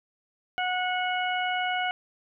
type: harmonic tone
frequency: 732 Hz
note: F#5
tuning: 19 cents flat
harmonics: 1 / 2 / 3 / 4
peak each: -28 / -31 / -33 / -34 dBFS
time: 0.58-1.91 s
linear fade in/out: 0 ms
effects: none